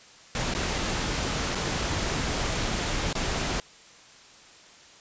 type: noise with dropouts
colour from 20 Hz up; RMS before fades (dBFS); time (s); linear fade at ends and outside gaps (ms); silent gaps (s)
pink; -28; 0.35-3.6; 1; 0.539-0.549 / 1.549-1.554 / 3.129-3.152
effects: white hiss -51 dBFS RMS until 5 s + resampled to 16000 Hz